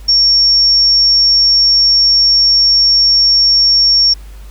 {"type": "tone", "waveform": "sine", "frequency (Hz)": 5500, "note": "F8", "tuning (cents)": -27, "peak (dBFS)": -6, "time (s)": [0.08, 4.14], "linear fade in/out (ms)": 10, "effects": ["added 50 Hz sine -29 dBFS peak until 4.5 s", "pink hiss -44 dBFS RMS until 4.5 s"]}